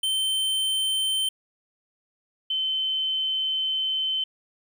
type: tone pair in turn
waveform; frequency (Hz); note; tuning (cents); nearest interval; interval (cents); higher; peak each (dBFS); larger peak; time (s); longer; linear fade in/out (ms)
square / sine; 3100 / 3071; G7 / G7; -20 / -36; unison; 16; first; -23; neither; 0.03-1.29 / 2.5-4.24; second; 5
effects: 10-bit